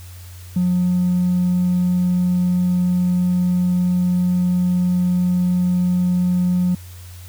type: tone with hard clipping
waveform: sine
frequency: 179.7 Hz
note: F3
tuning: 50 cents sharp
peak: -15 dBFS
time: 0.56-6.75 s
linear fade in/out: 5 ms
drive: 1 dB
effects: added 90 Hz sine -35 dBFS peak until 7.28 s + white hiss -45 dBFS RMS until 7.28 s